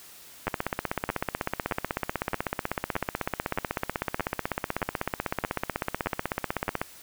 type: two click trains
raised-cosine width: 0.5 ms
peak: -11 / -12 dBFS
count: 103 / 11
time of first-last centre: 0.48-6.815 / 0.47-6.681 s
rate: 16.1 / 1.61 Hz
effects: white hiss -49 dBFS RMS until 7.02 s